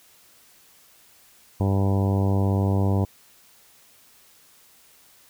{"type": "harmonic tone", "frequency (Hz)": 98, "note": "G2", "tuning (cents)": 0, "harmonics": [1, 2, 3, 4, 5, 6, 7, 8, 9, 10], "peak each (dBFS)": [-20, -26, -30, -32, -34, -36, -37, -38, -39, -40], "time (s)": [1.6, 3.05], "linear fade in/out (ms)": 5, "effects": ["white hiss -55 dBFS RMS until 5.29 s"]}